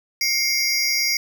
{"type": "tone cluster", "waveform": "square", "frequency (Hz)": [2129, 2266, 4877, 5590], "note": ["C7", "C#7", "D#8", "F8"], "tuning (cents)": [30, 37, -35, 1], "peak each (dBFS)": [-24, -31, -24, -24], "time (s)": [0.21, 1.17], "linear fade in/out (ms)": 2, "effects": []}